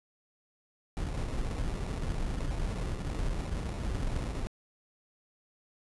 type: noise with sample-and-hold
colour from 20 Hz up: brown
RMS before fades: -33 dBFS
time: 0.97-4.47 s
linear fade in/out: 0 ms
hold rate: 1575 Hz
effects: resampled to 24000 Hz